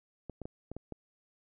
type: clicks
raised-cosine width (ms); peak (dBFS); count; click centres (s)
2; -27; 6; 0.297 / 0.417 / 0.455 / 0.716 / 0.766 / 0.923
effects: none